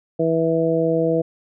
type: harmonic tone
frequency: 163.5 Hz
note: E3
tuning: 14 cents flat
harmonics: 1 / 2 / 3 / 4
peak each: -24 / -22 / -19 / -24 dBFS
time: 0.19-1.22 s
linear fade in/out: 10 ms
effects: none